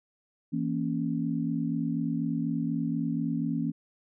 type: chord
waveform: sine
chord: A# diminished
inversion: second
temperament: equal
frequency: 164.81 / 233.1 / 277.2 Hz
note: E3 / A#3 / C#4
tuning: 0 / 0 / 0 cents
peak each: -31 dBFS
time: 0.52-3.72 s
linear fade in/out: 20 ms
effects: none